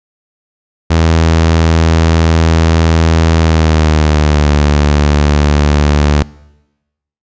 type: tone with pitch glide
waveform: sawtooth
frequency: 81.6 to 73.54 Hz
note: E2 to D2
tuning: -17 to +3 cents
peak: -3 dBFS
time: 0.9-6.23 s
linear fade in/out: 10 ms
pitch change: -180 cents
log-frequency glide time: 3.35-4.5 s
effects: noise-tail reverb RT60 1.0 s tail -23 dB re dry + resampled to 16000 Hz